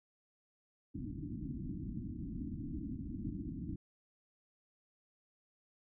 white low-pass noise, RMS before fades -42 dBFS, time 0.94-3.76 s, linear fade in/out 5 ms, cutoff 320 Hz, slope 96 dB/octave, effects none

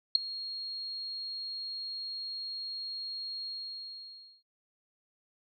sine tone with ADSR envelope, 4270 Hz, C8, 34 cents sharp, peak -15 dBFS, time 0.15-4.43 s, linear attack 3 ms, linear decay 9 ms, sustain -21 dB, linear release 970 ms, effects none

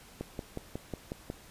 click train, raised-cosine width 2 ms, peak -22 dBFS, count 7, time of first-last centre 0.21-1.301 s, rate 5.5 Hz, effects pink hiss -54 dBFS RMS until 1.5 s + resampled to 32000 Hz

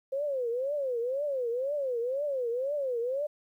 sine tone with vibrato, 523.3 Hz, C5, in tune, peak -28 dBFS, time 0.12-3.27 s, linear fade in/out 10 ms, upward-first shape triangle, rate 2 Hz, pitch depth 240 cents each way, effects 11-bit

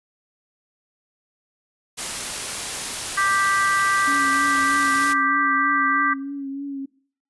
white noise, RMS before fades -28 dBFS, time 1.97-5.14 s, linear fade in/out 20 ms
harmonic tone, 392.7 Hz, G4, 3 cents sharp, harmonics 3 / 4 / 5, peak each -20 / -22 / -24 dBFS, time 3.17-6.14 s, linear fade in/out 10 ms
sine tone with vibrato, 277.2 Hz, C#4, in tune, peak -27 dBFS, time 4.07-6.86 s, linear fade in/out 10 ms, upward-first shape triangle, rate 3.2 Hz, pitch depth 39 cents each way
effects noise-tail reverb RT60 0.5 s tail -21 dB re dry + resampled to 24000 Hz

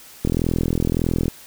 click train, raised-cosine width 3 ms, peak -7 dBFS, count 44, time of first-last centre 0.25-1.281 s, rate 41.7 Hz, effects white hiss -44 dBFS RMS until 1.46 s

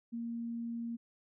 sine tone, 233.1 Hz, A#3, in tune, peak -36 dBFS, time 0.12-0.97 s, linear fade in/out 20 ms, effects none

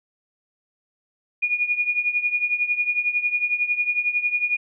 sine tone with tremolo, 2444 Hz, D#7, 32 cents flat, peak -16 dBFS, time 1.42-4.57 s, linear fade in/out 10 ms, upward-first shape triangle, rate 11 Hz, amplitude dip 85%, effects none

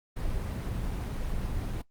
brown noise, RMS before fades -32 dBFS, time 0.16-1.82 s, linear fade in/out 10 ms, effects noise-tail reverb RT60 0.1 s tail -17 dB re dry + Opus 24 kbps

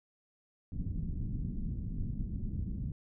pink low-pass noise, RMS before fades -36 dBFS, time 0.72-2.92 s, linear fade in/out 2 ms, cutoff 220 Hz, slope 24 dB/octave, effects none

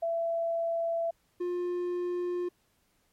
sine / triangle tone pair in turn, 669 / 354.4 Hz, E5 / F4, +25 / +25 cents, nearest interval major seventh, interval 1100 cents, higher first, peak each -27 dBFS, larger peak neither, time 0.02-1.11 / 1.4-2.49 s, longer neither, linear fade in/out 10 ms, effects pink hiss -71 dBFS RMS until 3.12 s + MP3 64 kbps

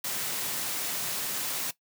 white high-pass noise, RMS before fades -32 dBFS, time 0.04-1.71 s, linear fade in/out 5 ms, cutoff 100 Hz, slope 48 dB/octave, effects noise-tail reverb RT60 0.1 s tail -17 dB re dry

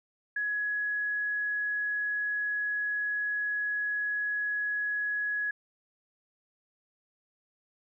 sine tone, 1679 Hz, G#6, 18 cents sharp, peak -28 dBFS, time 0.36-5.51 s, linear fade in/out 5 ms, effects none

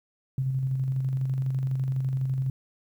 sine tone with tremolo, 132.2 Hz, C3, 18 cents sharp, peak -23 dBFS, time 0.38-2.5 s, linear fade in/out 2 ms, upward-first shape square, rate 12 Hz, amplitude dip 30%, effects 10-bit

